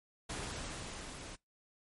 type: noise with level ramp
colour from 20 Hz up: pink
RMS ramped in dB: -40 to -48 dBFS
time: 0.29-1.36 s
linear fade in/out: 10 ms
effects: noise-tail reverb RT60 0.2 s tail -25 dB re dry + MP3 48 kbps